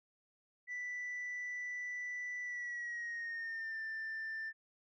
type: tone with pitch glide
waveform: sine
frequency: 1975.5 to 1780.4 Hz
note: B6 to A6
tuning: 0 to +20 cents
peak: -37 dBFS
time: 0.67-4.53 s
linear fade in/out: 50 ms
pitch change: -180 cents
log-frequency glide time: 2.42-3.81 s
effects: tanh soft clip ceiling -37 dBFS